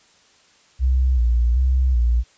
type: tone with vibrato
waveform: sine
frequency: 61.6 Hz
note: B1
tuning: 4 cents flat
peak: -14 dBFS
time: 0.79-2.24 s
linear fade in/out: 50 ms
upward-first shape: square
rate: 1.3 Hz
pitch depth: 75 cents each way
effects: white hiss -55 dBFS RMS until 2.37 s + resampled to 16000 Hz